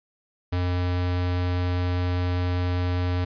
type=tone; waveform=square; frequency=89.5 Hz; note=F2; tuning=43 cents sharp; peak=-23 dBFS; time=0.52-3.25 s; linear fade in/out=10 ms; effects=resampled to 11025 Hz + 10-bit